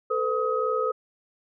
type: tone cluster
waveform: sine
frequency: 442.7 / 506 / 1265 Hz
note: A4 / B4 / D#6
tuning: +11 / +42 / +28 cents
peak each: -27 dBFS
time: 0.1-0.92 s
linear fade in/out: 10 ms
effects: none